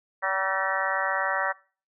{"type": "harmonic tone with a mistuned harmonic", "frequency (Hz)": 191.2, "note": "G3", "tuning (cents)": -43, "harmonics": [3, 4, 5, 6, 7, 8, 9, 10], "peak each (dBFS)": [-32, -32, -32, -32, -32, -32, -32, -32], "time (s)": [0.22, 1.53], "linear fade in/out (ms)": 20, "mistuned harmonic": 9, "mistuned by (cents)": 47, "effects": ["noise-tail reverb RT60 0.4 s tail -23 dB re dry"]}